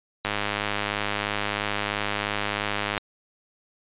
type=click train; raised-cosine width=0.3 ms; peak=-9 dBFS; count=282; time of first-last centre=0.25-2.978 s; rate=103 Hz; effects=resampled to 8000 Hz